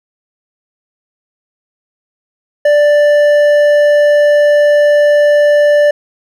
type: tone with hard clipping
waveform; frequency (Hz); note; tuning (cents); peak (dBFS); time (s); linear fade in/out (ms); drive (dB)
triangle; 588; D5; +2; -7; 2.65-5.91; 5; 10
effects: none